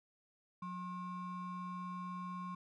triangle ring-modulated tone, 627 Hz, D#5, 13 cents sharp, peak -36 dBFS, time 0.62-2.55 s, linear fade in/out 5 ms, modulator 446 Hz, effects none

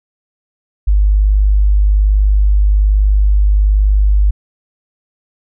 sine tone, 50.6 Hz, G#1, 44 cents flat, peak -7 dBFS, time 0.87-4.31 s, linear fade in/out 10 ms, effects none

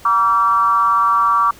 sine tone with frequency modulation, 1153 Hz, D6, 32 cents flat, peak -11 dBFS, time 0.05-1.51 s, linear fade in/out 5 ms, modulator 206 Hz, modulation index 0.7, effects pink hiss -43 dBFS RMS until 1.59 s

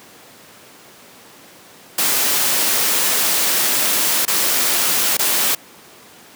white noise with dropouts, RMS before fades -17 dBFS, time 1.98-5.55 s, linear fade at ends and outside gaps 5 ms, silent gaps 4.253-4.278 / 5.171-5.191 s, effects pink hiss -43 dBFS RMS until 6.35 s + high-pass 200 Hz 12 dB/octave

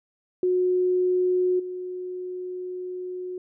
sine tone with level steps, 364.4 Hz, F#4, 26 cents flat, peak -19 / -30 dBFS, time 0.43-3.38 s, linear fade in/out 2 ms, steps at 1.59 s, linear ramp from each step 10 ms, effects none

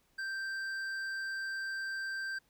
triangle tone with hard clipping, 1568 Hz, G6, in tune, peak -37 dBFS, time 0.18-2.39 s, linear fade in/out 10 ms, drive 11 dB, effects pink hiss -72 dBFS RMS until 2.49 s

